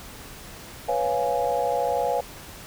sine chord, C# dominant seventh, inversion third, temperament equal, 493.9 / 554.4 / 698.5 / 830.6 Hz, B4 / C#5 / E#5 / G#5, 0 / 0 / 0 / 0 cents, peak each -27 dBFS, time 0.88-2.21 s, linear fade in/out 10 ms, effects pink hiss -42 dBFS RMS until 2.66 s

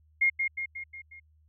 sine tone with echo, 2137 Hz, C7, 36 cents sharp, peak -20 dBFS, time 0.21-0.3 s, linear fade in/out 10 ms, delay 180 ms, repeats 5, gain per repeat -5 dB, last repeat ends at 1.2 s, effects added 77 Hz sine -60 dBFS peak until 1.48 s

